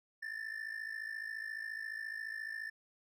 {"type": "ring-modulated tone", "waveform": "triangle", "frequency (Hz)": 1775, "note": "A6", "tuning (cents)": 15, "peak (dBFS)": -35, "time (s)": [0.22, 2.7], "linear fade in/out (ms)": 10, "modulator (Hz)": 27.2, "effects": []}